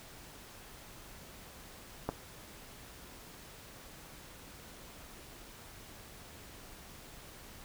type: clicks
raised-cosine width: 1 ms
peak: -18 / -30 dBFS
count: 2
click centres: 2.09 / 2.097 s
effects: pink hiss -52 dBFS RMS until 7.64 s